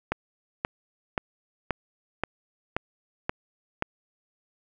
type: click train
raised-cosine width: 0.5 ms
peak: -10 dBFS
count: 8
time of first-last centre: 0.12-3.824 s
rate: 1.89 Hz
effects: none